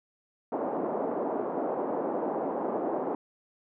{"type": "band-pass noise", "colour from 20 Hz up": "pink", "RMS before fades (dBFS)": -31, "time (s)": [0.52, 3.15], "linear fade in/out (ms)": 2, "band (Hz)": [270, 880], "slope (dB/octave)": 24, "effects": []}